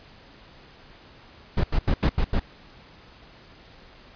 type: noise bursts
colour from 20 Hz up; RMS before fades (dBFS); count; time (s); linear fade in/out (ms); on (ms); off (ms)
brown; -20; 6; 1.57-2.397; 5; 67; 85
effects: pink hiss -50 dBFS RMS until 4.15 s + resampled to 11025 Hz